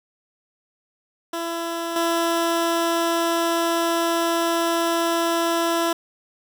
15% pulse tone with level steps, 335.6 Hz, E4, 31 cents sharp, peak -19 / -13 dBFS, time 1.33-5.93 s, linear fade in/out 5 ms, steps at 1.96 s, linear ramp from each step 2 ms, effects none

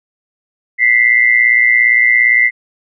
sine tone pair together, 1975.5 / 2093 Hz, B6 / C7, 0 / 0 cents, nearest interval minor second, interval 100 cents, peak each -10 dBFS, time 0.78-2.51 s, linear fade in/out 50 ms, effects none

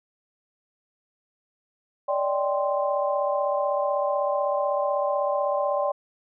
sine tone cluster, 579 / 615 / 786 / 1045 Hz, D5 / D#5 / G5 / C6, -25 / -20 / +4 / -2 cents, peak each -24 / -32 / -29 / -29 dBFS, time 2.08-5.92 s, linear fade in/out 10 ms, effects none

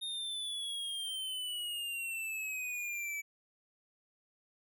square exponential sweep, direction down, 3700 to 2292 Hz, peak -37 dBFS, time 0.01-3.22 s, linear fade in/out 20 ms, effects none

